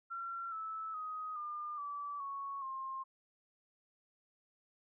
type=tone with pitch steps; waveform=sine; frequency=1364 / 1308.4 / 1255.1 / 1204 / 1155 / 1107.9 / 1062.8 Hz; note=F6 / E6 / D#6 / D6 / D6 / C#6 / C6; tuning=-41 / -13 / +15 / +43 / -29 / -1 / +27 cents; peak=-39 dBFS; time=0.1-3.04 s; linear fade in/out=20 ms; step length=420 ms; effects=none